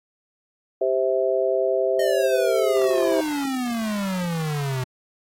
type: chord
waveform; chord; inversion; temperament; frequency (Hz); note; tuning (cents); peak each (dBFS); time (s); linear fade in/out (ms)
sine; C major; second; just; 392.4 / 523.3 / 654.1; G4 / C5 / E5; +2 / 0 / -14; -23; 0.81-3.21; 5
type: exponential sweep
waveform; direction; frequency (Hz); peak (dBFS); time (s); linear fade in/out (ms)
square; down; 622.3 to 125.7; -24; 1.99-4.84; 5
effects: AAC 48 kbps